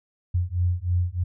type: beating tone pair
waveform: sine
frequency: 87.31 / 90.51 Hz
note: F2 / F#2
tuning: 0 / -38 cents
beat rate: 3.2 Hz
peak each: -24 dBFS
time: 0.34-1.24 s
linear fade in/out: 10 ms
effects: none